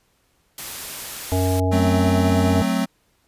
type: noise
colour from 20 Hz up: white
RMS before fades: -32 dBFS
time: 0.58-1.6 s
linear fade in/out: 2 ms
type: harmonic tone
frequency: 92.5 Hz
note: F#2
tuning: in tune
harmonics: 1 / 3 / 5 / 7 / 9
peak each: -19 / -24 / -26 / -27 / -29 dBFS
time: 1.32-2.62 s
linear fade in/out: 0 ms
type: chord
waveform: square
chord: F# diminished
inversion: none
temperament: equal with one note detuned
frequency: 185 / 219.1 / 261.6 Hz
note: F#3 / A3 / C4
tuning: 0 / -7 / 0 cents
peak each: -24 dBFS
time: 1.71-2.86 s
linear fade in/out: 20 ms
effects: pink hiss -64 dBFS RMS until 3.27 s + resampled to 32000 Hz